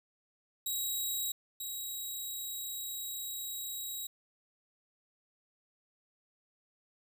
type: tone pair in turn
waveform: 10% pulse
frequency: 3834 / 3834 Hz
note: A#7 / A#7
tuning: +48 / +48 cents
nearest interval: unison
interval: 0 cents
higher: neither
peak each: -25 / -30 dBFS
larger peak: first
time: 0.66-1.32 / 1.6-4.07 s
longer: second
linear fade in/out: 5 ms
effects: none